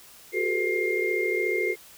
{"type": "tone cluster", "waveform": "sine", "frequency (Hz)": [365, 399, 441.7, 501, 2117], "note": ["F#4", "G4", "A4", "B4", "C7"], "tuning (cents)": [-24, 31, 7, 25, 20], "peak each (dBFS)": [-28, -32, -30, -35, -27], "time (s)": [0.32, 1.76], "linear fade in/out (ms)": 50, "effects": ["white hiss -50 dBFS RMS until 1.97 s"]}